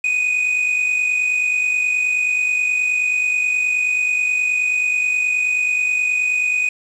triangle tone with amplitude modulation, 2488 Hz, D#7, 1 cent flat, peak -12 dBFS, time 0.04-6.69 s, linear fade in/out 5 ms, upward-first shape sine, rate 49.4 Hz, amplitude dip 50%, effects resampled to 24000 Hz + 7-bit

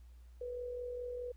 sine tone with amplitude modulation, 491.1 Hz, B4, 10 cents flat, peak -37 dBFS, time 0.41-1.32 s, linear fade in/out 5 ms, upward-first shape sine, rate 44.8 Hz, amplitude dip 40%, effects added 60 Hz sine -53 dBFS peak until 1.36 s + pink hiss -74 dBFS RMS until 1.36 s

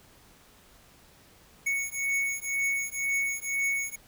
square beating tone pair, 2217 / 2219 Hz, C#7 / C#7, 0 / +1 cents, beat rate 2 Hz, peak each -31 dBFS, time 1.66-3.96 s, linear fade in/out 10 ms, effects pink hiss -57 dBFS RMS until 4.07 s

